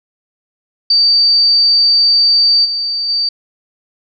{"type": "tone with level steps", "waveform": "sine", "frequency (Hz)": 4623, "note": "D8", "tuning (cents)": -28, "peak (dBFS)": [-7, -15, -12], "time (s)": [0.9, 3.29], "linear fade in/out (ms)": 5, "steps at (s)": [2.64, 3.08], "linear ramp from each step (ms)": 20, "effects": []}